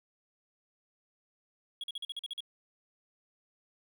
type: tone bursts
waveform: triangle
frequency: 3322 Hz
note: G#7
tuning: in tune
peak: -34 dBFS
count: 9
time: 1.81-2.405 s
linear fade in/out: 2 ms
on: 27 ms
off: 44 ms
effects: none